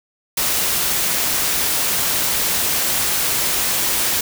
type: noise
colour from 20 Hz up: white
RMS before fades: -19 dBFS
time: 0.37-4.21 s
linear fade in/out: 5 ms
effects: none